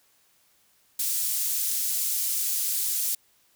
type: high-pass noise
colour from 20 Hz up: pink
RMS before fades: -27 dBFS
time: 0.99-3.15 s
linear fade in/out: 5 ms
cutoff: 8300 Hz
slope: 12 dB/octave
effects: white hiss -64 dBFS RMS until 3.55 s